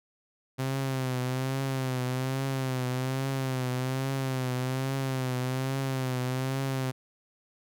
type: tone with vibrato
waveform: sawtooth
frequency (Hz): 130.81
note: C3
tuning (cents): 0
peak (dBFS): -24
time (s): 0.58-6.92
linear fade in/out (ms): 20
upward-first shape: triangle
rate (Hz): 1.2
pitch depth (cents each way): 69
effects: none